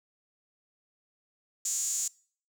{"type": "tone with high-pass filter", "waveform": "sawtooth", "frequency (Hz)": 274, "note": "C#4", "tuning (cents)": -20, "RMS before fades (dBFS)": -31, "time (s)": [1.65, 2.08], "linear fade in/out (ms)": 5, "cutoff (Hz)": 7000, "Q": 8.5, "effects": ["noise-tail reverb RT60 0.5 s tail -25 dB re dry"]}